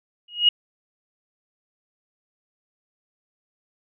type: tone with exponential growth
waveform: sine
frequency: 2882 Hz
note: F#7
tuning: 46 cents flat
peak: -9 dBFS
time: 0.28-0.49 s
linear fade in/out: 5 ms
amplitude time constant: 45 ms
effects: none